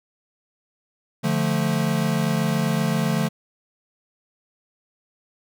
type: chord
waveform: square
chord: D minor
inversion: none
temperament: equal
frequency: 146.83 / 174.61 / 220 Hz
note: D3 / F3 / A3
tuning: 0 / 0 / 0 cents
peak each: -25 dBFS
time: 1.23-3.29 s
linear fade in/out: 20 ms
effects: none